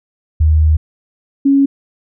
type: tone pair in turn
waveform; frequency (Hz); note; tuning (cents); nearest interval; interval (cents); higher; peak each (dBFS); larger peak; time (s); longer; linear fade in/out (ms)
sine; 77.78 / 276.6; D#2 / C#4; 0 / -4; octave + minor seventh; 2196; second; -7; neither; 0.4-0.77 / 1.45-1.66; first; 10
effects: none